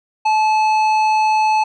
sine tone with tanh clipping, 865 Hz, A5, 30 cents flat, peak -14 dBFS, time 0.25-1.64 s, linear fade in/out 10 ms, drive 11 dB, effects none

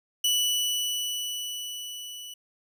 sawtooth tone with level ramp, 2960 Hz, F#7, in tune, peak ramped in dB -18 to -36 dBFS, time 0.24-2.34 s, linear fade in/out 5 ms, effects none

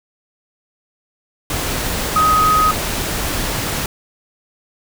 sine tone in noise, 1258 Hz, D#6, 19 cents sharp, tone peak -11 dBFS, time 2.16-2.71 s, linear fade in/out 2 ms, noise pink, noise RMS -21 dBFS, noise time 1.5-3.86 s, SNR +7 dB, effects none

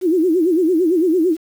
sine tone with vibrato, 342.3 Hz, F4, 35 cents flat, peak -12 dBFS, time 0.01-1.37 s, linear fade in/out 50 ms, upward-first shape sine, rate 8.9 Hz, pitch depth 170 cents each way, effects 7-bit

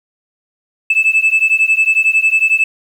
sine beating tone pair, 2617 / 2628 Hz, E7 / E7, -13 / -6 cents, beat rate 11 Hz, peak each -11 dBFS, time 0.9-2.64 s, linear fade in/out 5 ms, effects tanh soft clip ceiling -5 dBFS + 7-bit

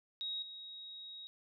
sine tone with level steps, 3789 Hz, A#7, 27 cents sharp, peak -37 / -46 dBFS, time 0.21-1.27 s, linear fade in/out 0 ms, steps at 0.42 s, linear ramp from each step 5 ms, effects none

